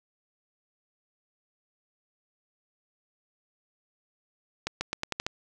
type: accelerating click train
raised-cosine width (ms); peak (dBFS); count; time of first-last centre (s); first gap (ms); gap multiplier
0.2; -12; 7; 4.67-5.265; 140; 0.86
effects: none